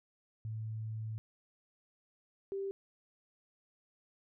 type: tone pair in turn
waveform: sine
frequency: 110 / 392 Hz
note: A2 / G4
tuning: 0 / 0 cents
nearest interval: octave + minor seventh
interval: 2200 cents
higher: second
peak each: -37 / -35 dBFS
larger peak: second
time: 0.45-1.18 / 2.52-2.71 s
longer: first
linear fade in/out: 0 ms
effects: none